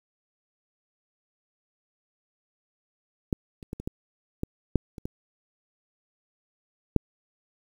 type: clicks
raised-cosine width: 3 ms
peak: -11 / -29 / -20 / -23 / -17 / -15 / -7 / -26 / -19 / -6 dBFS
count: 10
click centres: 3.328 / 3.628 / 3.731 / 3.8 / 3.875 / 4.434 / 4.757 / 4.982 / 5.055 / 6.963 s
effects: 8-bit